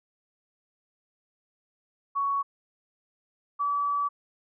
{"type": "tone pair in turn", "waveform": "sine", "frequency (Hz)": [1117, 1148.4], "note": ["C#6", "D6"], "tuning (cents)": [13, -39], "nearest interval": "unison", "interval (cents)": 48, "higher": "second", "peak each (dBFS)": -24, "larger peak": "neither", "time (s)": [[2.15, 2.43], [3.59, 4.09]], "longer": "second", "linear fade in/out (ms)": 20, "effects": []}